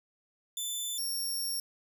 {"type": "tone pair in turn", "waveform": "15% pulse", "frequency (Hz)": [3520, 5512], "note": ["A7", "F8"], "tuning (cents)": [0, -24], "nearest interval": "minor sixth", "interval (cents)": 776, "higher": "second", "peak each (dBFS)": -26, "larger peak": "neither", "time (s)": [[0.57, 0.98], [0.98, 1.6]], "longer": "second", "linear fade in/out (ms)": 2, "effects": []}